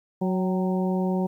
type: harmonic tone with a mistuned harmonic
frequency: 185 Hz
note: F#3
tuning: in tune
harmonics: 1 / 2 / 3 / 4 / 5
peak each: -23 / -29 / -33 / -35 / -37 dBFS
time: 0.21-1.27 s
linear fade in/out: 10 ms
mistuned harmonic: 4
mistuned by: +50 cents
effects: 10-bit